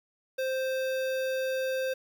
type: tone with notch filter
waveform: square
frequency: 523.3 Hz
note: C5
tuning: in tune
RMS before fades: -30 dBFS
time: 0.38-1.94 s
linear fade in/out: 10 ms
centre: 8100 Hz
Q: 1.1
effects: 9-bit